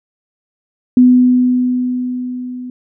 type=tone with level ramp; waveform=sine; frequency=250 Hz; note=B3; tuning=21 cents sharp; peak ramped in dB=-3 to -24 dBFS; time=0.97-2.7 s; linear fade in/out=2 ms; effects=none